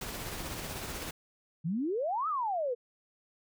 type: noise with tremolo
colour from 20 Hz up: pink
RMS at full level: -38 dBFS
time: 0.01-1.11 s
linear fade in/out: 5 ms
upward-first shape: sine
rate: 16 Hz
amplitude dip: 30%
type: exponential two-way sweep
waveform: sine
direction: up then down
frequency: 150 to 1318.5 to 463.7 Hz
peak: -29 dBFS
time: 1.64-2.75 s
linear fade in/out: 20 ms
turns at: 2.28 s
effects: none